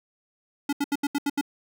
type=tone bursts; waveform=square; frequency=285 Hz; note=C#4; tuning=48 cents sharp; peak=-23 dBFS; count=7; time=0.69-1.412 s; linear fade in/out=5 ms; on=38 ms; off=76 ms; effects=none